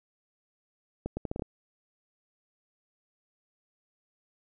accelerating click train, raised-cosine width 2 ms, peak -19 dBFS, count 7, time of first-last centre 1.06-1.422 s, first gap 110 ms, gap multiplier 0.75, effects none

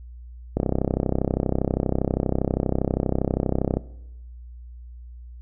click train, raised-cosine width 2 ms, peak -8 dBFS, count 105, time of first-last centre 0.57-3.77 s, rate 32.5 Hz, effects noise-tail reverb RT60 0.9 s tail -19 dB re dry + added 60 Hz sine -38 dBFS peak until 5.41 s

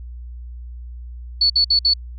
sine tone bursts, 4435 Hz, C#8, in tune, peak -12 dBFS, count 4, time 1.41-1.937 s, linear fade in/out 5 ms, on 89 ms, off 57 ms, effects added 60 Hz sine -31 dBFS peak until 2.18 s

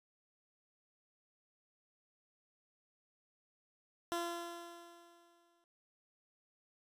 15% pulse tone with exponential decay, 342.4 Hz, F4, 34 cents flat, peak -28 dBFS, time 4.12-5.64 s, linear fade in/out 0 ms, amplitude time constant 330 ms, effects resampled to 32000 Hz

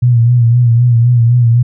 sine tone with vibrato, 119.5 Hz, A#2, 43 cents sharp, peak -5 dBFS, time 0.02-1.63 s, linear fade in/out 10 ms, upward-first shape sine, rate 3.9 Hz, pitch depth 58 cents each way, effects none

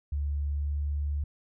sine tone with pitch glide, 72.1 to 72.64 Hz, D2 to D2, -31 to -18 cents, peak -27 dBFS, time 0.12-1.24 s, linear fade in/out 5 ms, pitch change +13 cents, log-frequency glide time 0.5-0.73 s, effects none

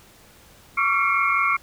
sine tone cluster, 1122 / 1167 / 1365 / 2165 / 2349 Hz, C#6 / D6 / F6 / C#7 / D7, +21 / -11 / -40 / -41 / 0 cents, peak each -23 / -28 / -24 / -22 / -28 dBFS, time 0.77-1.57 s, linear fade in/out 10 ms, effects pink hiss -51 dBFS RMS until 1.62 s

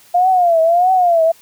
sine tone with vibrato, 698 Hz, F5, 1 cent flat, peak -9 dBFS, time 0.14-1.32 s, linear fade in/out 10 ms, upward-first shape triangle, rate 1.6 Hz, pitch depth 150 cents each way, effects white hiss -47 dBFS RMS until 1.41 s + high-pass 60 Hz 12 dB/octave

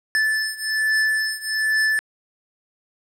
square beating tone pair, 1748 / 1749.2 Hz, A6 / A6, -12 / -11 cents, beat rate 1.2 Hz, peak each -22 / -24 dBFS, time 0.15-1.99 s, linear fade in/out 0 ms, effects low-pass 10000 Hz 12 dB/octave + 9-bit

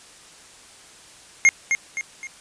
square tone with echo, 2136 Hz, C7, 35 cents sharp, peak -11 dBFS, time 1.45-1.49 s, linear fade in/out 0 ms, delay 260 ms, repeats 3, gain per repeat -7 dB, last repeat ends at 2.27 s, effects white hiss -47 dBFS RMS until 2.4 s + resampled to 22050 Hz

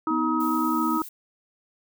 harmonic tone, 317.2 Hz, D#4, 33 cents sharp, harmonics 1 / 3 / 4, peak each -25 / -30 / -26 dBFS, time 0.07-1.02 s, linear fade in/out 2 ms
sine tone with pitch glide, 247.2 to 241.4 Hz, B3 to B3, +2 to -39 cents, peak -27 dBFS, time 0.1-0.98 s, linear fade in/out 10 ms, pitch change -41 cents, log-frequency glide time 0.69-0.79 s
violet noise, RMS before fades -40 dBFS, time 0.4-1.09 s, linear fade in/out 5 ms
effects none

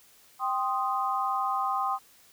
sine chord, C minor, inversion second, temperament equal, 784 / 1046.5 / 1244.5 Hz, G5 / C6 / Eb6, 0 / 0 / 0 cents, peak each -30 dBFS, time 0.39-1.99 s, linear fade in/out 50 ms, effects white hiss -58 dBFS RMS until 2.32 s

